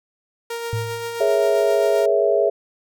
sawtooth tone with tremolo, 466.2 Hz, A#4, in tune, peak -21 dBFS, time 0.5-2.06 s, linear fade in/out 5 ms, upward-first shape sine, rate 7.6 Hz, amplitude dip 30%
sine tone with exponential decay, 110 Hz, A2, in tune, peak -19 dBFS, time 0.73-1.29 s, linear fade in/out 0 ms, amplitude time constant 120 ms
sine chord, A# half-diminished seventh, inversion third, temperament equal, 415.3 / 466.2 / 554.4 / 659.3 Hz, G#4 / A#4 / C#5 / E5, 0 / 0 / 0 / 0 cents, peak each -19 / -23 / -21 / -19 dBFS, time 1.2-2.5 s, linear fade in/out 10 ms
effects none

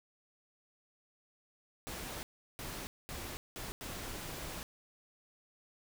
pink noise bursts at uneven times, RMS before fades -43 dBFS, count 5, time 1.87-2.23 / 2.59-2.87 / 3.09-3.37 / 3.56-3.72 / 3.81-4.63 s, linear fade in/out 0 ms, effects none

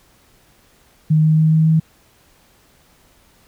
sine tone with pitch steps, 155.56 / 156.55 / 157.55 / 158.55 / 159.56 Hz, D#3 / D#3 / D#3 / D#3 / D#3, 0 / +11 / +22 / +33 / +44 cents, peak -10 dBFS, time 1.1-1.8 s, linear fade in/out 10 ms, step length 140 ms, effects pink hiss -54 dBFS RMS until 3.47 s

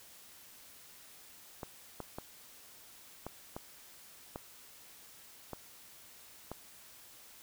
clicks, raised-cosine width 1 ms, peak -26 dBFS, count 8, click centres 1.632 / 2.003 / 2.185 / 3.266 / 3.565 / 4.359 / 5.533 / 6.516 s, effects white hiss -56 dBFS RMS until 7.42 s

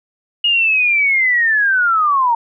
sine linear sweep, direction down, 2877 to 907 Hz, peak -11 dBFS, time 0.44-2.35 s, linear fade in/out 5 ms, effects none

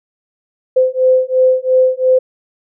sine beating tone pair, 513 / 515.9 Hz, C5 / C5, -34 / -24 cents, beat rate 2.9 Hz, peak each -12 dBFS, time 0.76-2.19 s, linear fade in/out 10 ms, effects none

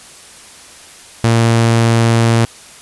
sawtooth tone, 115.2 Hz, A#2, 20 cents flat, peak -5 dBFS, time 1.24-2.45 s, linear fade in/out 0 ms, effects white hiss -38 dBFS RMS until 2.81 s + resampled to 24000 Hz

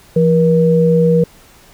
sine tone pair together, 169 / 478 Hz, E3 / A#4, +43 / +43 cents, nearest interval octave + tritone, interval 1800 cents, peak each -11 dBFS, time 0.16-1.24 s, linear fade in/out 5 ms, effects pink hiss -45 dBFS RMS until 1.73 s

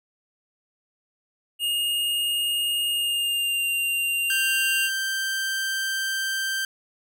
square tone with pitch glide, 2845 to 2782 Hz, F7 to F7, +31 to -7 cents, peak -23 dBFS, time 1.59-4.9 s, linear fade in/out 50 ms, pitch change -38 cents, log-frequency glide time 2.91-3.67 s
sawtooth tone, 1568 Hz, G6, in tune, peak -21 dBFS, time 4.3-6.65 s, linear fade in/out 2 ms
effects none

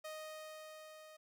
sawtooth tone with level ramp, 622.3 Hz, D#5, in tune, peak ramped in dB -40 to -51 dBFS, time 0.04-1.17 s, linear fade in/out 10 ms, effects none

